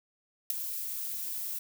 violet noise with ADSR envelope, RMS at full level -23 dBFS, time 0.5-1.59 s, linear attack 4 ms, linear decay 5 ms, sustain -13 dB, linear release 6 ms, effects none

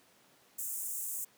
pink high-pass noise, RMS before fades -38 dBFS, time 0.58-1.25 s, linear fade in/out 10 ms, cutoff 7100 Hz, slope 48 dB/octave, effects pink hiss -64 dBFS RMS until 1.37 s + high-pass 200 Hz 12 dB/octave

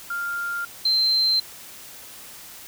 sine tone pair in turn, 1396.9 / 4119 Hz, F6 / C8, 0 / -28 cents, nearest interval octave + perfect fifth, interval 1872 cents, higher second, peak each -25 / -17 dBFS, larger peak second, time 0.1-0.65 / 0.85-1.4 s, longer neither, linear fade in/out 5 ms, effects white hiss -42 dBFS RMS until 2.67 s

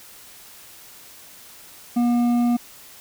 sine tone with hard clipping, 240 Hz, B3, 49 cents flat, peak -18 dBFS, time 1.96-2.57 s, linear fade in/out 10 ms, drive 7 dB, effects white hiss -45 dBFS RMS until 3 s

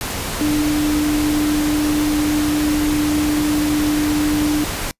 sine tone in noise, 299.4 Hz, D4, 33 cents sharp, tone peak -15 dBFS, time 0.41-4.64 s, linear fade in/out 0 ms, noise pink, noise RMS -24 dBFS, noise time 0.01-4.91 s, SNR +6 dB, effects noise-tail reverb RT60 0.1 s tail -26 dB re dry + resampled to 32000 Hz

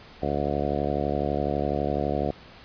harmonic tone, 72 Hz, D2, 34 cents flat, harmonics 1 / 2 / 3 / 4 / 5 / 6 / 7 / 8 / 9 / 10, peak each -33 / -33 / -33 / -33 / -33 / -33 / -33 / -33 / -33 / -33 dBFS, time 0.22-2.31 s, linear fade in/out 5 ms, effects pink hiss -48 dBFS RMS until 2.64 s + resampled to 11025 Hz

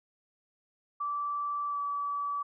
sine tone with pitch glide, 1162 to 1148.7 Hz, D6 to D6, -19 to -39 cents, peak -30 dBFS, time 1-2.43 s, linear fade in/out 10 ms, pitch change -20 cents, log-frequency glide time 1.67-1.79 s, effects none

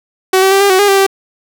sawtooth tone with pitch steps, 376.6 / 383.8 / 391.4 / 400.7 / 374.6 / 407.6 / 391.8 / 389.4 Hz, F#4 / G4 / G4 / G4 / F#4 / G#4 / G4 / G4, +31 / -37 / -3 / +38 / +21 / -32 / -1 / -12 cents, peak -3 dBFS, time 0.33-1.066 s, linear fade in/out 5 ms, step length 92 ms, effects none

